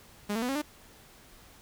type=tone with pitch steps; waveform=sawtooth; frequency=206 / 225.9 / 247.8 / 271.8 / 298.1 Hz; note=G#3 / A3 / B3 / C#4 / D4; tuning=-14 / +46 / +6 / -34 / +26 cents; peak=-25 dBFS; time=0.29-0.62 s; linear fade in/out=10 ms; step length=66 ms; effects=pink hiss -55 dBFS RMS until 1.61 s